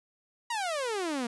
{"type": "exponential sweep", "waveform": "sawtooth", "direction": "down", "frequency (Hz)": [975, 228.3], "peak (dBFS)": -26, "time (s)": [0.5, 1.27], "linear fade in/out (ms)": 5, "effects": ["resampled to 24000 Hz"]}